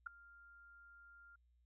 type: tone with ADSR envelope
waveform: sine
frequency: 1396.9 Hz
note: F6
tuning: in tune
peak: -37 dBFS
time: 0.06-1.36 s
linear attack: 9 ms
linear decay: 4 ms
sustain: -22 dB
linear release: 7 ms
effects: added 60 Hz sine -70 dBFS peak until 1.65 s